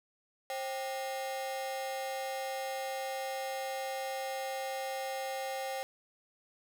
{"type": "ring-modulated tone", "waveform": "45% pulse", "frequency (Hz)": 659.3, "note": "E5", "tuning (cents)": 0, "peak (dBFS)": -32, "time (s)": [0.5, 5.83], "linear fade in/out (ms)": 0, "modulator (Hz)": 125, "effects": []}